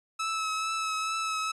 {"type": "tone with vibrato", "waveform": "sawtooth", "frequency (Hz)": 1300, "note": "E6", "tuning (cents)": -24, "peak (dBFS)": -25, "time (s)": [0.19, 1.52], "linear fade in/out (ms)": 10, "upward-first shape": "triangle", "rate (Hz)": 2.3, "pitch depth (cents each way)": 25, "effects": ["resampled to 22050 Hz"]}